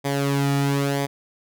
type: tone with flanger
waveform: sawtooth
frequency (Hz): 140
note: C#3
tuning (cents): +18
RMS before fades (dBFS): -22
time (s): 0.04-1.07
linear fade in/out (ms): 20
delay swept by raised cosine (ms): 0.72 to 1.92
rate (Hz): 1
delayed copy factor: -0.65
effects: none